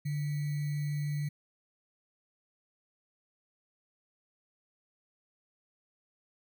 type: tone with sample-and-hold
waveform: sine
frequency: 146.83 Hz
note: D3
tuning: in tune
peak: -30 dBFS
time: 0.05-1.29 s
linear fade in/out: 10 ms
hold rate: 2100 Hz
effects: none